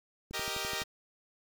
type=click train; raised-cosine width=3 ms; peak=-31 dBFS; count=7; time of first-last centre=0.31-0.818 s; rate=11.8 Hz
type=chord; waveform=5% pulse; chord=Eb major; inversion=first; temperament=equal; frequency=392 / 466.2 / 622.3 Hz; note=G4 / Bb4 / Eb5; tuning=0 / 0 / 0 cents; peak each=-27 dBFS; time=0.33-0.84 s; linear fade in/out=20 ms
effects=9-bit